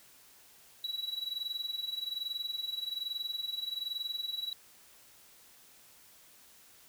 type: tone with amplitude modulation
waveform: triangle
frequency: 3912 Hz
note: B7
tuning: 17 cents flat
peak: -30 dBFS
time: 0.84-4.53 s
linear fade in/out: 2 ms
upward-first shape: sine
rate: 21.2 Hz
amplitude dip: 80%
effects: white hiss -59 dBFS RMS until 6.88 s